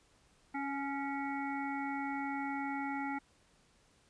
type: harmonic tone with a mistuned harmonic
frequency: 277.2 Hz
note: C#4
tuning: in tune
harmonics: 1 / 3 / 5 / 7 / 8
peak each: -38 / -39 / -45 / -46 / -46 dBFS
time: 0.54-3.19 s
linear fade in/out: 10 ms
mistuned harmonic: 3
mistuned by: +18 cents
effects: pink hiss -68 dBFS RMS until 4.09 s + resampled to 22050 Hz